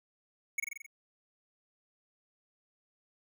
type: tone with echo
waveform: square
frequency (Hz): 2217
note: C#7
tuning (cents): 0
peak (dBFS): -29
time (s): 0.58-0.6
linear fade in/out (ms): 5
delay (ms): 44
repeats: 6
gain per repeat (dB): -3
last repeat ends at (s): 0.864
effects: none